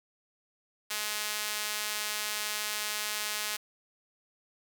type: tone with high-pass filter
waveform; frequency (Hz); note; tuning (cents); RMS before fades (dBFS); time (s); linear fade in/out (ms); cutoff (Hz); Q
sawtooth; 211.2; G#3; +29; -34; 0.9-3.57; 10; 2000; 0.5
effects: none